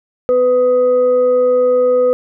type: tone with frequency modulation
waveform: sine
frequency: 499.7 Hz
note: B4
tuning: 20 cents sharp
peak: -9 dBFS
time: 0.29-2.13 s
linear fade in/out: 0 ms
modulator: 752 Hz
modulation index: 0.28
effects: none